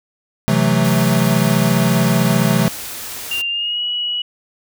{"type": "chord", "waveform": "square", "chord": "F# half-diminished seventh", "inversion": "second", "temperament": "equal", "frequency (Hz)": [130.81, 164.81, 185, 220], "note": ["C3", "E3", "F#3", "A3"], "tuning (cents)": [0, 0, 0, 0], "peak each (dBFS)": -19, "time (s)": [0.48, 2.68], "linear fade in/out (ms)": 0}
{"type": "noise", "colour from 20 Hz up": "white", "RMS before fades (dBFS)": -29, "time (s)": [0.84, 3.42], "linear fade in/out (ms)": 10}
{"type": "tone with pitch glide", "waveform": "sine", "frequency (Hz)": [2789, 2924], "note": ["F7", "F#7"], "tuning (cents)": [-3, -21], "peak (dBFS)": -18, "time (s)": [3.31, 4.22], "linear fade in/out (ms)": 5, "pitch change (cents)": 82, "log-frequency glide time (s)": [3.49, 3.82]}
{"effects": []}